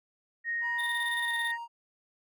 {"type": "tone", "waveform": "sine", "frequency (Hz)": 1864.7, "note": "A#6", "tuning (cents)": 0, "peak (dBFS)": -29, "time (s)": [0.44, 1.58], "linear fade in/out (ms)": 50}
{"type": "tone with pitch glide", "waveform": "triangle", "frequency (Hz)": [960, 936.4], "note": ["B5", "A#5"], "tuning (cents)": [-49, 8], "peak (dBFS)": -35, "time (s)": [0.61, 1.68], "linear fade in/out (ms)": 50, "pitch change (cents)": -43, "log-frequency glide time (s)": [1.22, 1.35]}
{"type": "tone with tremolo", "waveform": "square", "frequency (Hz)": 3627, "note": "A#7", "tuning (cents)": -48, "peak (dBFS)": -35, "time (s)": [0.78, 1.52], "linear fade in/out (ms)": 20, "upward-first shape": "square", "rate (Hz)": 18, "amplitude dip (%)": 60}
{"effects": []}